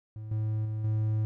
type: tone with level steps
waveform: triangle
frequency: 108.4 Hz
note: A2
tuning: 25 cents flat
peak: -35 / -25 / -28 / -23 dBFS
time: 0.16-1.25 s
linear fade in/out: 0 ms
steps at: 0.31 / 0.65 / 0.84 s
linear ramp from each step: 5 ms
effects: none